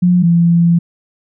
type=tone pair in turn; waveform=sine; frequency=178.2 / 170.07 Hz; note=F3 / F3; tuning=+35 / -46 cents; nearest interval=minor second; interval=81 cents; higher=first; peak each=-7 dBFS; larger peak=neither; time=0.02-0.23 / 0.23-0.79 s; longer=second; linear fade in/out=10 ms; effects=none